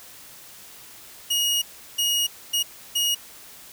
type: tone bursts at uneven times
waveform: sawtooth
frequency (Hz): 2879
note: F#7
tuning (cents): -48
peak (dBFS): -17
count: 4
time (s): 1.3-1.62 / 1.98-2.27 / 2.53-2.63 / 2.95-3.15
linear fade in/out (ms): 10
effects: white hiss -45 dBFS RMS until 3.72 s